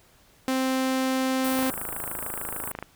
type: tone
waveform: sawtooth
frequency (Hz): 261.6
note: C4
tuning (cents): 0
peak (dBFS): -19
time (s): 0.48-1.7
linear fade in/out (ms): 0
type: band-stop noise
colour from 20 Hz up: white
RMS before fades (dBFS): -34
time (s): 1.44-2.72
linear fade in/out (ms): 5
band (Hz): 1600 to 7900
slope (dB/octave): 96
type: click train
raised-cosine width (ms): 0.5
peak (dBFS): -18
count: 34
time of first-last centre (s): 1.59-2.826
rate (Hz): 26.7
effects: pink hiss -58 dBFS RMS until 2.95 s